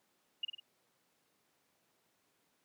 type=tone with echo; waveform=sine; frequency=2854 Hz; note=F7; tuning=37 cents sharp; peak=-32 dBFS; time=0.43-0.45 s; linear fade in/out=5 ms; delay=50 ms; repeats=3; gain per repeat=-5 dB; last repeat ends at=0.6 s; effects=pink hiss -75 dBFS RMS until 2.64 s + high-pass 200 Hz 12 dB/octave